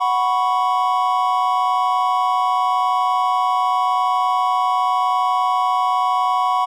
triangle chord, F# suspended fourth, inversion none, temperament equal, 740 / 987.8 / 1108.7 Hz, F#5 / B5 / C#6, 0 / 0 / 0 cents, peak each -18 dBFS, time 0-6.66 s, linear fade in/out 20 ms, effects none

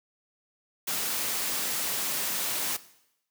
white noise, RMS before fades -30 dBFS, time 0.87-2.77 s, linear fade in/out 10 ms, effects noise-tail reverb RT60 0.8 s tail -17 dB re dry + high-pass 150 Hz 12 dB/octave

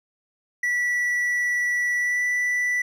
triangle tone with pitch glide, 1953 to 1972.3 Hz, B6 to B6, -20 to -3 cents, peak -19 dBFS, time 0.63-2.82 s, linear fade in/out 5 ms, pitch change +17 cents, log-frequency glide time 1.96-2.24 s, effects none

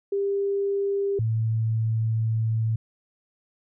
sine tone pair in turn, 398.2 / 111.74 Hz, G4 / A2, +27 / +27 cents, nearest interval octave + minor seventh, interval 2200 cents, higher first, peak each -22 / -21 dBFS, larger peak second, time 0.12-1.19 / 1.19-2.76 s, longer second, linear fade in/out 5 ms, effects none

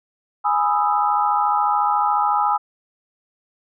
sine chord, E major seventh, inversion first, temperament equal, 830.6 / 987.8 / 1244.5 / 1318.5 Hz, G#5 / B5 / D#6 / E6, 0 / 0 / 0 / 0 cents, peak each -19 / -23 / -22 / -24 dBFS, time 0.44-2.58 s, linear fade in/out 20 ms, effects none

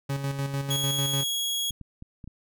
40% pulse tone with tremolo, 138.59 Hz, C#3, in tune, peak -25 dBFS, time 0.09-1.24 s, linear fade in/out 10 ms, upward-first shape square, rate 6.7 Hz, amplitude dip 50%
sawtooth tone, 3322 Hz, G#7, in tune, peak -23 dBFS, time 0.7-1.71 s, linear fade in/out 10 ms
clicks, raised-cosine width 5 ms, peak -29 dBFS, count 5, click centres 1.707 / 1.813 / 2.024 / 2.242 / 2.276 s
effects none

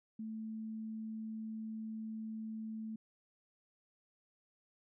sine tone, 220 Hz, A3, in tune, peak -40 dBFS, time 0.19-2.96 s, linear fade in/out 5 ms, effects none

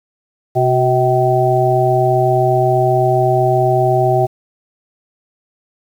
harmonic tone with a mistuned harmonic, 127.9 Hz, C3, 39 cents flat, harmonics 1 / 3 / 5 / 6, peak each -16 / -16 / -16 / -16 dBFS, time 0.55-4.27 s, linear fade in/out 20 ms, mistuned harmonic 3, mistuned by -48 cents, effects 7-bit

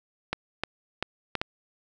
clicks, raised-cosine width 0.3 ms, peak -11 dBFS, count 5, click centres 0.33 / 0.636 / 1.026 / 1.353 / 1.415 s, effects none

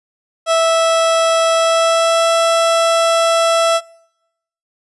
30% pulse tone with pitch glide, 657 to 664.3 Hz, E5 to E5, -6 to +13 cents, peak -8 dBFS, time 0.46-3.81 s, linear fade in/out 50 ms, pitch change +19 cents, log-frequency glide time 1.54-2.3 s, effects noise-tail reverb RT60 0.9 s tail -26 dB re dry + resampled to 24000 Hz

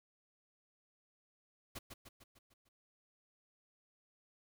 pink noise with echo, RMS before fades -45 dBFS, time 1.75-1.79 s, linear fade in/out 10 ms, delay 150 ms, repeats 6, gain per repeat -5 dB, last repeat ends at 2.69 s, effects none

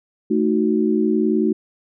sine chord, D# diminished, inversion second, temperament equal, 220 / 311.1 / 370 Hz, A3 / D#4 / F#4, 0 / 0 / 0 cents, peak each -19 / -20 / -20 dBFS, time 0.3-1.53 s, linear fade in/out 10 ms, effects none

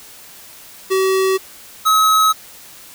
square tone pair in turn, 380.9 / 1281.2 Hz, G4 / E6, -50 / -50 cents, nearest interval octave + major sixth, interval 2100 cents, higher second, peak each -14 / -11 dBFS, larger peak second, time 0.9-1.38 / 1.85-2.33 s, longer neither, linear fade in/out 20 ms, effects white hiss -40 dBFS RMS until 2.94 s

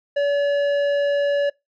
sine tone with tanh clipping, 571 Hz, D5, 49 cents flat, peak -19 dBFS, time 0.16-1.5 s, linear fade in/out 10 ms, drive 11 dB, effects noise-tail reverb RT60 0.2 s tail -24 dB re dry

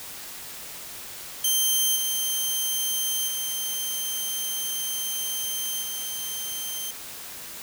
10% pulse tone with level steps, 3136 Hz, G7, in tune, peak -12 / -16 / -19 / -22 dBFS, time 1.44-6.91 s, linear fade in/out 5 ms, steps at 1.95 / 3.27 / 5.81 s, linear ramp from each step 20 ms, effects white hiss -39 dBFS RMS until 7.62 s

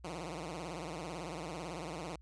10% pulse tone with vibrato, 165.9 Hz, E3, 11 cents sharp, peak -32 dBFS, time 0.04-2.16 s, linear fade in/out 5 ms, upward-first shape triangle, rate 18 Hz, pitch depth 230 cents each way, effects added 60 Hz sine -54 dBFS peak until 2.21 s + resampled to 22050 Hz

